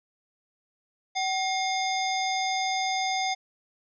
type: harmonic tone with a mistuned harmonic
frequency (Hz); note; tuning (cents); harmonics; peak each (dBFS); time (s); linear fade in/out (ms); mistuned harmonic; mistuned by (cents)
712; F5; +33; 1 / 3 / 5 / 7 / 9; -27 / -32 / -34 / -35 / -37; 1.15-3.35; 20; 1; +110
effects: none